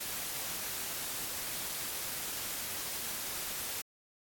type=noise; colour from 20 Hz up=white; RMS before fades=-38 dBFS; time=0-3.82 s; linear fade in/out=10 ms; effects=AAC 64 kbps